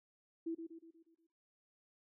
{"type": "tone with echo", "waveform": "sine", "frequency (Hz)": 329.6, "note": "E4", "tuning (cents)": 0, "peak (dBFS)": -36, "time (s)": [0.46, 0.55], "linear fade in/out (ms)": 10, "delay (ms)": 120, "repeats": 6, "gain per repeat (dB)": -6, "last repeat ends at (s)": 1.27, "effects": ["noise-tail reverb RT60 0.4 s tail -18 dB re dry"]}